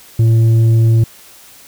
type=tone with tanh clipping; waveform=sine; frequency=113.4 Hz; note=A#2; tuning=47 cents flat; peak=-8 dBFS; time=0.19-1.04 s; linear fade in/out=5 ms; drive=5 dB; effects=white hiss -41 dBFS RMS until 1.67 s